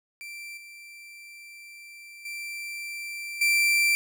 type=tone with level steps; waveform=40% pulse; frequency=2349 Hz; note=D7; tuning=in tune; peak=-37 / -43 / -33 / -19 dBFS; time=0.21-3.95 s; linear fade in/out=0 ms; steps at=0.57 / 2.25 / 3.41 s; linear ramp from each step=5 ms; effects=none